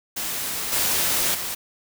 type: noise with level steps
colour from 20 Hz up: white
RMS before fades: -28 / -22 / -29 dBFS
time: 0.16-1.55 s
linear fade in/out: 10 ms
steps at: 0.72 / 1.34 s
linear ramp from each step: 10 ms
effects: none